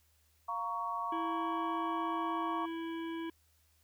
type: chord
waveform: sine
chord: Bb minor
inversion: second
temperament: just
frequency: 699.2 / 932.3 / 1118.8 Hz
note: F5 / Bb5 / Db6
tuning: +2 / 0 / +16 cents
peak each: -42 / -39 / -36 dBFS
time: 0.48-2.66 s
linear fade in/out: 10 ms
type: harmonic tone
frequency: 329.6 Hz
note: E4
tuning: in tune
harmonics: 1 / 3 / 5 / 7 / 9 / 10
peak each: -37 / -47 / -51 / -54 / -56 / -57 dBFS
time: 1.12-3.3 s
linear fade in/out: 5 ms
effects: added 77 Hz sine -70 dBFS peak until 3.83 s + white hiss -72 dBFS RMS until 3.83 s